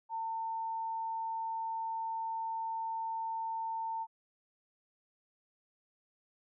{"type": "tone", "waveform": "sine", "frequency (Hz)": 900, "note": "A5", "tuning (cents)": 39, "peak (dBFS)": -34, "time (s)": [0.09, 4.07], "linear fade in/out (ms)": 50, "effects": []}